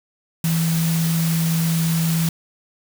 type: tone in noise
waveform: sine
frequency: 164.1 Hz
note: E3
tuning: 8 cents flat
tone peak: -17 dBFS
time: 0.44-2.29 s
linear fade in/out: 2 ms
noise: white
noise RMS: -28 dBFS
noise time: 0.44-2.29 s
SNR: +8 dB
effects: none